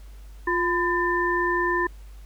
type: tone cluster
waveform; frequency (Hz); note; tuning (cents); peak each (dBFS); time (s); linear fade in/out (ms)
sine; 351.3 / 1011 / 1785; F4 / B5 / A6; +10 / +40 / +24; -25; 0.47-1.87; 5
effects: added 50 Hz sine -40 dBFS peak until 2.25 s + pink hiss -57 dBFS RMS until 2.25 s